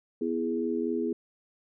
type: chord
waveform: sine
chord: E major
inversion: second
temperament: equal with one note detuned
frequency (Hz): 246.9 / 331.9 / 415.3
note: B3 / E4 / G#4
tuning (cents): 0 / +12 / 0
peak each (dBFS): -31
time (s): 0.21-1.13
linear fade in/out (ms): 5
effects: none